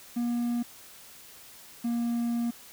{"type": "tone pair in turn", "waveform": "triangle", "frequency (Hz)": [238.8, 235.8], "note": ["A#3", "A#3"], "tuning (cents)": [42, 20], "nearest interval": "unison", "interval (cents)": 22, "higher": "first", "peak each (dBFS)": -24, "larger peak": "neither", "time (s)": [[0.16, 0.63], [1.84, 2.51]], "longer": "second", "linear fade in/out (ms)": 10, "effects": ["white hiss -50 dBFS RMS until 2.72 s"]}